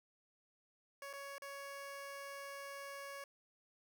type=tone with dropouts; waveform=15% pulse; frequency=558 Hz; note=C#5; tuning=11 cents sharp; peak=-40 dBFS; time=1.02-3.24 s; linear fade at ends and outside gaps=2 ms; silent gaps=1.13-1.135 / 1.382-1.42 s; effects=none